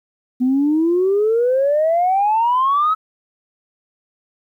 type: exponential sweep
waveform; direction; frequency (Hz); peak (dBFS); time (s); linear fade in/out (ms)
sine; up; 246.9 to 1300; -12; 0.4-2.95; 20
effects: tanh soft clip ceiling -9 dBFS + 9-bit